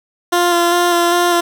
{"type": "tone with vibrato", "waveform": "15% pulse", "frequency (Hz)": 347.5, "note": "F4", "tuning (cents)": -9, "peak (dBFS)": -5, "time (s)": [0.32, 1.41], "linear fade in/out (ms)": 10, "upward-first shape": "square", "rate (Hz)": 2.5, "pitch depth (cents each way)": 15, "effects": []}